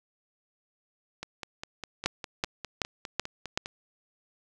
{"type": "two click trains", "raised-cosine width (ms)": 0.2, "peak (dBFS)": [-19, -9], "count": [13, 5], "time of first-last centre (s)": [[1.23, 3.659], [2.06, 3.575]], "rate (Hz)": [4.94, 2.64], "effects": []}